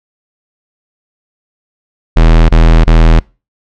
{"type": "tone bursts", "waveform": "square", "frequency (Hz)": 40.75, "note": "E1", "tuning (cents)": -19, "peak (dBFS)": -3, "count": 3, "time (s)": [2.16, 3.198], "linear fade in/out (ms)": 10, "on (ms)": 330, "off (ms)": 24, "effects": ["noise-tail reverb RT60 0.3 s tail -26 dB re dry", "low-pass 4000 Hz 12 dB/octave"]}